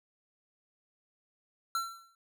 square tone with exponential decay, 1352 Hz, E6, 43 cents sharp, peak -28 dBFS, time 1.75-2.15 s, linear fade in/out 2 ms, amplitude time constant 86 ms, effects none

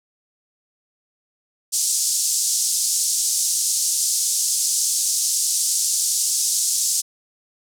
white band-pass noise, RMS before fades -21 dBFS, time 1.72-7.02 s, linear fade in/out 20 ms, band 5300 to 9100 Hz, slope 24 dB/octave, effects none

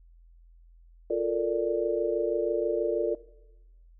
sine chord, Bb major seventh, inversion second, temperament equal, 349.2 / 440 / 466.2 / 587.3 Hz, F4 / A4 / Bb4 / D5, 0 / 0 / 0 / 0 cents, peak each -30 dBFS, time 1.1-3.15 s, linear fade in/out 5 ms, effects noise-tail reverb RT60 0.9 s tail -18 dB re dry + added 42 Hz sine -52 dBFS peak until 3.99 s

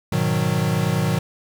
square chord, G# minor seventh, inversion none, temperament equal, 103.83 / 123.47 / 155.56 / 185 Hz, G#2 / B2 / D#3 / F#3, 0 / 0 / 0 / 0 cents, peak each -27 / -25 / -23 / -25 dBFS, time 0.12-1.19 s, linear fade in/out 5 ms, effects 9-bit

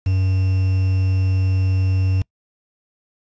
triangle tone with quantisation, 94.3 Hz, F#2, 33 cents sharp, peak -13 dBFS, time 0.06-2.22 s, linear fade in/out 5 ms, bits 6, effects noise-tail reverb RT60 0.1 s tail -25 dB re dry + resampled to 16000 Hz

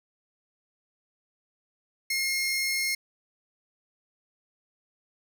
sawtooth tone pair together, 2144 / 5399 Hz, C7 / E8, +42 / +41 cents, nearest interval octave + major third, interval 1599 cents, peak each -23 / -31 dBFS, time 2.1-2.95 s, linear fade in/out 5 ms, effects 10-bit

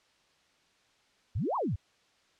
sine exponential two-way sweep, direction up then down, 76.3 to 1154 to 76.3 Hz, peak -28 dBFS, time 1.35-1.76 s, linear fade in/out 10 ms, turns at 1.56 s, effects white hiss -67 dBFS RMS until 2.39 s + low-pass 5000 Hz 12 dB/octave

